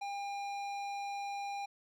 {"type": "tone with hard clipping", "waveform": "sine", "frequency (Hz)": 803, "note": "G5", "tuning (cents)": 41, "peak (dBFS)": -39, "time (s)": [0.01, 1.66], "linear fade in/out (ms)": 10, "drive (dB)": 13, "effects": []}